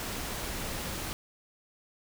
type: noise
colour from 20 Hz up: pink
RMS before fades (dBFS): -36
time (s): 0-1.13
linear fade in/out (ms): 0
effects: none